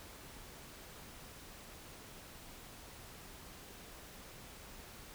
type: silence
effects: pink hiss -53 dBFS RMS until 5.14 s